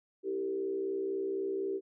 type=tone with frequency modulation; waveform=sine; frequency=388.8 Hz; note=G4; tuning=14 cents flat; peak=-31 dBFS; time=0.23-1.81 s; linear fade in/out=50 ms; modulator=64 Hz; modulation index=0.75; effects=none